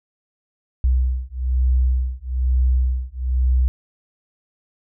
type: beating tone pair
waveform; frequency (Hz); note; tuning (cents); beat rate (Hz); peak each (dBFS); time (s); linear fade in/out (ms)
sine; 62.8 / 63.9; B1 / C2; +30 / -40; 1.1; -19; 0.84-3.68; 0
effects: none